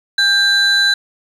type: tone pair together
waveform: sine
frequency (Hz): 1585 / 3994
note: G6 / B7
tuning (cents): +19 / +19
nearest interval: octave + major third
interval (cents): 1600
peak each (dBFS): -11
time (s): 0.18-0.94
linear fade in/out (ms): 5
effects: tanh soft clip ceiling -7 dBFS + 7-bit